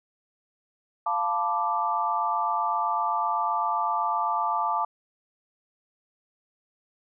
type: chord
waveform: sine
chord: B half-diminished seventh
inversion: second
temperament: equal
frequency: 698.5 / 880 / 987.8 / 1174.7 Hz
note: F5 / A5 / B5 / D6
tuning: 0 / 0 / 0 / 0 cents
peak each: -31 / -27 / -33 / -27 dBFS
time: 1.06-4.85 s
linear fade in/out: 5 ms
effects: none